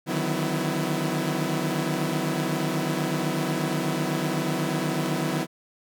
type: tone cluster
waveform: sawtooth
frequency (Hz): 150.2 / 158.3 / 185.4 / 251.9 / 330.1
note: D3 / D#3 / F#3 / B3 / E4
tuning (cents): +39 / +30 / +4 / +34 / +2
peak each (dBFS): -27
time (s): 0.06-5.47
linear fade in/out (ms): 50
effects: none